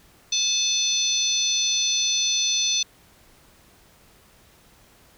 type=harmonic tone with a mistuned harmonic; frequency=863 Hz; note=A5; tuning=34 cents flat; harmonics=3 / 4 / 5 / 6 / 7; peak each=-31 / -24 / -27 / -35 / -24 dBFS; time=0.32-2.83 s; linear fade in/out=5 ms; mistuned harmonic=4; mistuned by=+43 cents; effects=pink hiss -55 dBFS RMS until 5.17 s